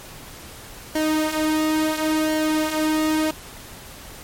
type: tone with flanger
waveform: sawtooth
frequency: 311.1 Hz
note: D#4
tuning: in tune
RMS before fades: -21 dBFS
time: 0.95-3.31 s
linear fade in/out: 5 ms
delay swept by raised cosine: 0.79 to 5.19 ms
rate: 0.72 Hz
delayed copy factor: -0.6
effects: pink hiss -40 dBFS RMS until 4.23 s + MP3 64 kbps